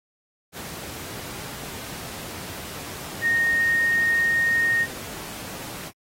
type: tone in noise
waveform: sine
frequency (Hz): 1853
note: A#6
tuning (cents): -11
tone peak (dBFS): -18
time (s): 3.21-4.87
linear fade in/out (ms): 50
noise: pink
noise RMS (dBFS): -36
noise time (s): 0.52-5.92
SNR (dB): +15
effects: high-pass 80 Hz 12 dB/octave + AAC 48 kbps